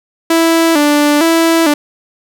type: tone with vibrato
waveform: sawtooth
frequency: 311.1 Hz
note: D#4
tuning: in tune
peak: -4 dBFS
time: 0.3-1.74 s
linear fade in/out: 5 ms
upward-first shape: square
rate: 1.1 Hz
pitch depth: 100 cents each way
effects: none